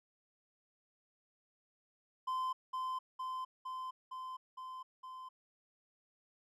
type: tone with echo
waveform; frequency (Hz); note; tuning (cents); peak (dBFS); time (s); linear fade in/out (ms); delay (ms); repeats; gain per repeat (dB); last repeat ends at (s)
triangle; 1031; C6; -26; -32; 2.27-2.53; 10; 460; 6; -2; 5.29
effects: none